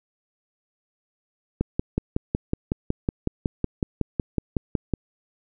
click train, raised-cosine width 3 ms, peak -9 dBFS, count 19, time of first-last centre 1.61-4.937 s, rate 5.41 Hz, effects none

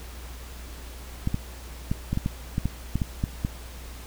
clicks, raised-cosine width 5 ms, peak -12 dBFS, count 12, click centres 1.274 / 1.344 / 1.915 / 2.13 / 2.174 / 2.261 / 2.581 / 2.656 / 2.956 / 3.018 / 3.239 / 3.449 s, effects added 60 Hz sine -39 dBFS peak until 4.06 s + pink hiss -45 dBFS RMS until 4.06 s

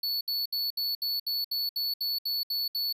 square tone bursts, 4435 Hz, C#8, in tune, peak -28 dBFS, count 12, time 0.03-2.927 s, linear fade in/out 5 ms, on 180 ms, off 67 ms, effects none

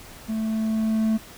triangle tone with level ramp, 220 Hz, A3, in tune, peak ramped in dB -22 to -16 dBFS, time 0.28-1.18 s, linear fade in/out 20 ms, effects pink hiss -44 dBFS RMS until 1.37 s

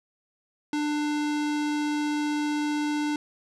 square tone with low-pass filter, 297.4 Hz, D4, 22 cents sharp, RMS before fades -27 dBFS, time 0.73-3.16 s, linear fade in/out 2 ms, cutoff 6800 Hz, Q 0.79, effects none

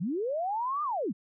sine linear two-way sweep, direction up then down, 145.4 to 1225 to 145.4 Hz, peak -28 dBFS, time 0-1.13 s, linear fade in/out 20 ms, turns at 0.83 s, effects none

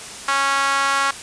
sawtooth tone with high-pass filter, 275.7 Hz, C#4, 9 cents flat, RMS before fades -19 dBFS, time 0.28-1.11 s, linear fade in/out 5 ms, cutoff 1200 Hz, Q 2.8, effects white hiss -34 dBFS RMS until 1.22 s + resampled to 22050 Hz

